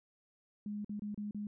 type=tone with dropouts; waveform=sine; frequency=207.7 Hz; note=G#3; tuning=in tune; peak=-37 dBFS; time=0.66-1.47 s; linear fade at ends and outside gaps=2 ms; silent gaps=0.846-0.894 / 0.995-1.02 / 1.145-1.176 / 1.31-1.346 s; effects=none